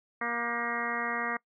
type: harmonic tone with a mistuned harmonic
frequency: 236.7 Hz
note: A#3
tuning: 27 cents sharp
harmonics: 1 / 2 / 3 / 4 / 5 / 6 / 7 / 8 / 9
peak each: -40 / -40 / -39 / -40 / -35 / -41 / -40 / -35 / -40 dBFS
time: 0.21-1.37 s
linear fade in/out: 5 ms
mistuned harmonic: 7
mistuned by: -53 cents
effects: noise-tail reverb RT60 0.1 s tail -24 dB re dry